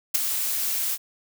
blue noise with ADSR envelope, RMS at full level -17 dBFS, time 0.14-0.98 s, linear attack 12 ms, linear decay 9 ms, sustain -9 dB, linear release 46 ms, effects none

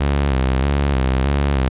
sawtooth tone with vibrato, 67.9 Hz, C#2, 35 cents flat, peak -11 dBFS, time 0-1.69 s, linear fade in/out 10 ms, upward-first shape square, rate 1.6 Hz, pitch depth 68 cents each way, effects resampled to 8000 Hz

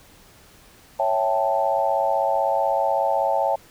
sine chord, A dominant seventh, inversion first, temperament equal, 554.4 / 659.3 / 784 / 880 Hz, C#5 / E5 / G5 / A5, 0 / 0 / 0 / 0 cents, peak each -24 dBFS, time 0.99-3.56 s, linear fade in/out 10 ms, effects pink hiss -51 dBFS RMS until 3.7 s

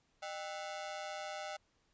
sawtooth ring-modulated tone, 698.5 Hz, F5, in tune, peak -34 dBFS, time 0.22-1.57 s, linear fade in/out 10 ms, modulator 87.1 Hz, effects pink hiss -75 dBFS RMS until 1.93 s + resampled to 16000 Hz

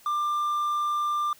triangle tone, 1190 Hz, D6, 22 cents sharp, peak -22 dBFS, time 0.06-1.33 s, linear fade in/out 2 ms, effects white hiss -55 dBFS RMS until 1.39 s

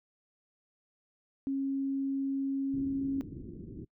sine tone, 272.5 Hz, C#4, 29 cents flat, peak -29 dBFS, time 1.47-3.21 s, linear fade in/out 0 ms
white low-pass noise, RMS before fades -44 dBFS, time 2.73-3.85 s, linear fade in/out 10 ms, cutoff 350 Hz, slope 48 dB/octave
effects noise-tail reverb RT60 0.1 s tail -24 dB re dry

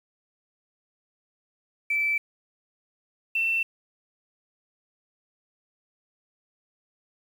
sine tone pair in turn, 2321 / 2687 Hz, D7 / E7, -21 / +33 cents, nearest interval minor third, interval 254 cents, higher second, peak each -22 dBFS, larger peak neither, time 1.9-2.18 / 3.35-3.63 s, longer neither, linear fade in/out 5 ms, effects 8-bit

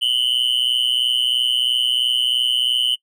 triangle tone with amplitude modulation, 3004 Hz, F#7, 26 cents sharp, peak -10 dBFS, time 0.01-2.96 s, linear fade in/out 20 ms, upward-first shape sine, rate 123 Hz, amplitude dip 95%, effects noise-tail reverb RT60 0.1 s tail -24 dB re dry

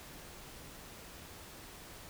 silence, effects pink hiss -51 dBFS RMS until 2.09 s

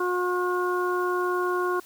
harmonic tone, 360 Hz, F#4, 47 cents flat, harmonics 1 / 2 / 3 / 4, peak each -25 / -36 / -28 / -32 dBFS, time 0-1.8 s, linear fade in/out 5 ms, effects white hiss -51 dBFS RMS until 1.85 s

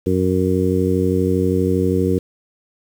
harmonic tone, 92.5 Hz, F#2, in tune, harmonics 1 / 2 / 3 / 4 / 5, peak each -21 / -21 / -21 / -21 / -21 dBFS, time 0.06-2.19 s, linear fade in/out 10 ms, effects 7-bit

